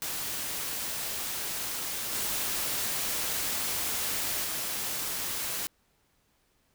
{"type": "noise with level steps", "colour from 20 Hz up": "white", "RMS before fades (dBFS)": [-34, -31, -33], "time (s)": [0.02, 5.67], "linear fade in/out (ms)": 0, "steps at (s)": [2.12, 4.43], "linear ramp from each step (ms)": 20, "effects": ["pink hiss -70 dBFS RMS until 6.74 s"]}